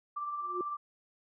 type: tone with tremolo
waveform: sine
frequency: 1174.7 Hz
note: D6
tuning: in tune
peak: -32 dBFS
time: 0.16-0.77 s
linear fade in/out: 10 ms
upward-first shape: triangle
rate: 18 Hz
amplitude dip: 45%
type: tone with exponential growth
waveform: sine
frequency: 360.1 Hz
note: F#4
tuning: 47 cents flat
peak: -29 dBFS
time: 0.4-0.61 s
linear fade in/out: 2 ms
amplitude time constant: 45 ms
effects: none